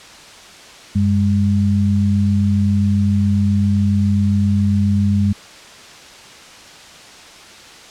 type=tone pair together; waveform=sine; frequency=95.6 / 203 Hz; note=G2 / G#3; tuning=-43 / -39 cents; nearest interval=octave + minor second; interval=1304 cents; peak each=-15 dBFS; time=0.95-5.33 s; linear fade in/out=10 ms; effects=white hiss -39 dBFS RMS until 7.9 s + low-pass 6000 Hz 12 dB/octave